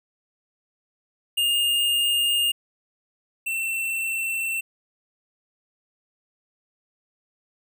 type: tone pair in turn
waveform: square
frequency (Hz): 2828 / 2691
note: F7 / E7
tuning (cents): +21 / +35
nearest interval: minor second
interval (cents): 86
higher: first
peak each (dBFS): -20 / -25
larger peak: first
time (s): 1.37-2.52 / 3.46-4.61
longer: neither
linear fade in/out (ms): 10
effects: none